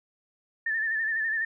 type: tone with vibrato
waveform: sine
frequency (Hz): 1781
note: A6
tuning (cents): +21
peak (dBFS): -25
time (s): 0.66-1.45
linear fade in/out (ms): 5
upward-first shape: sine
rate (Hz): 12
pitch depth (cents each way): 57
effects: none